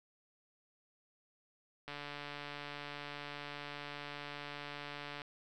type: click train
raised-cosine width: 0.3 ms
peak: -28 dBFS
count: 485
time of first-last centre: 1.88-5.218 s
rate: 145 Hz
effects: none